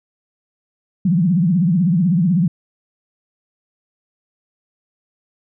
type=tone with vibrato; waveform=sine; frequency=175.3 Hz; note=F3; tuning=7 cents sharp; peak=-12 dBFS; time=1.05-2.48 s; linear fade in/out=5 ms; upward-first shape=triangle; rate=16 Hz; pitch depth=250 cents each way; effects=none